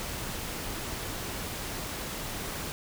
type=noise; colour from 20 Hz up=pink; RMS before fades=-36 dBFS; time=0-2.72 s; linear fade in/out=0 ms; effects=none